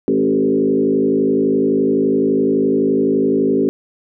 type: tone with frequency modulation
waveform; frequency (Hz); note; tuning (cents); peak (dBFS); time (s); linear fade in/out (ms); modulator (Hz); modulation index
sine; 330; E4; +2; -12; 0.08-3.69; 0; 51.8; 2.2
effects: none